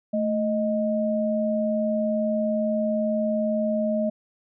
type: tone pair together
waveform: sine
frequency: 220 / 622.3 Hz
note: A3 / D#5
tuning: 0 / 0 cents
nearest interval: octave + tritone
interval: 1800 cents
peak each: -24 dBFS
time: 0.13-4.1 s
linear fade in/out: 10 ms
effects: none